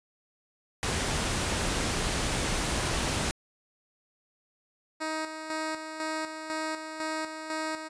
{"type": "noise", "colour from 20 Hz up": "pink", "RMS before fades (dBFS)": -29, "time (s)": [0.83, 3.31], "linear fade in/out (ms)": 0}
{"type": "tone with tremolo", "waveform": "10% pulse", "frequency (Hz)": 314.6, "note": "D#4", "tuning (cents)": 19, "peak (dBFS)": -22, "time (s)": [5, 7.89], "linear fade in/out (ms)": 20, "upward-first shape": "square", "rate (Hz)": 2, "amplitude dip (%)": 55}
{"effects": ["resampled to 22050 Hz"]}